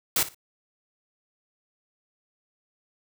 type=noise with echo; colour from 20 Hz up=white; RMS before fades=-23 dBFS; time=0.16-0.23 s; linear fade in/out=2 ms; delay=58 ms; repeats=2; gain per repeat=-15 dB; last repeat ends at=0.346 s; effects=none

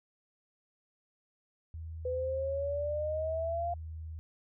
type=tone with pitch glide; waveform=sine; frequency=80.9 to 79.74 Hz; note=E2 to D#2; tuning=-32 to +43 cents; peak=-39 dBFS; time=1.74-4.19 s; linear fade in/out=0 ms; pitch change=-25 cents; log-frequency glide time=2.09-2.35 s
type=exponential sweep; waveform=sine; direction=up; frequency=500 to 698.5 Hz; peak=-31 dBFS; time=2.05-3.74 s; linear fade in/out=5 ms
effects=none

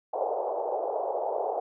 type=band-pass noise; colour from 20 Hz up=white; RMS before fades=-30 dBFS; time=0.13-1.6 s; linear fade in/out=5 ms; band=420 to 820 Hz; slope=48 dB/octave; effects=none

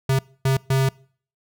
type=tone bursts at uneven times; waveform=square; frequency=133.7 Hz; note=C3; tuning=38 cents sharp; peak=-17 dBFS; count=3; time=0.09-0.19 / 0.45-0.57 / 0.7-0.89 s; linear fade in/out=5 ms; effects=noise-tail reverb RT60 0.5 s tail -24 dB re dry

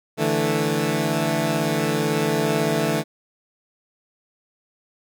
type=chord; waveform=15% pulse; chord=D suspended second; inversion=none; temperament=equal; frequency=146.83 / 164.81 / 220 Hz; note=D3 / E3 / A3; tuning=0 / 0 / 0 cents; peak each=-18 dBFS; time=0.17-3.04 s; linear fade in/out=50 ms; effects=none

